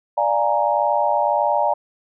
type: chord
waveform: sine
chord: Bb dominant seventh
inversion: first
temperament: equal with one note detuned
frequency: 590.4 / 698.5 / 830.6 / 932.3 Hz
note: D5 / F5 / Ab5 / Bb5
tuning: +9 / 0 / 0 / 0 cents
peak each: -21 / -23 / -21 / -21 dBFS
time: 0.17-1.74 s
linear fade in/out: 10 ms
effects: none